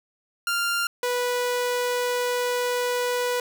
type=tone pair in turn; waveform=sawtooth; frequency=1394 / 491.4 Hz; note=F6 / B4; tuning=-4 / -9 cents; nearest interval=octave + tritone; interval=1805 cents; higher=first; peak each=-19 dBFS; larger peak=neither; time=0.47-0.87 / 1.03-3.4 s; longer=second; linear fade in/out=2 ms; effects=none